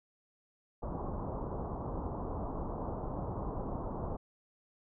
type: low-pass noise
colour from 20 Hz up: pink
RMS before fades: -38 dBFS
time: 0.82-4.17 s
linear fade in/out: 10 ms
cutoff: 1100 Hz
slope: 48 dB/octave
effects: none